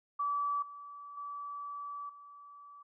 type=tone with level steps; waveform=sine; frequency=1152 Hz; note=D6; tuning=34 cents flat; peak=-30 / -45 / -39 / -50 dBFS; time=0.19-2.83 s; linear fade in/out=10 ms; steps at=0.62 / 1.17 / 2.09 s; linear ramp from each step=5 ms; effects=none